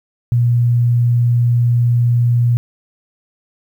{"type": "tone", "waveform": "sine", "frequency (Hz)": 119.9, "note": "A#2", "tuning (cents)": 49, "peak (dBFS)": -10, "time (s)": [0.32, 2.57], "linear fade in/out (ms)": 0, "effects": ["8-bit"]}